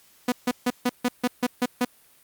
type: tone bursts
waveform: sawtooth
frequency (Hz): 246.9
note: B3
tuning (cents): 0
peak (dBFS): -16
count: 9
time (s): 0.28-1.849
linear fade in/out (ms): 5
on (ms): 41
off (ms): 150
effects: white hiss -57 dBFS RMS until 2.23 s + Opus 48 kbps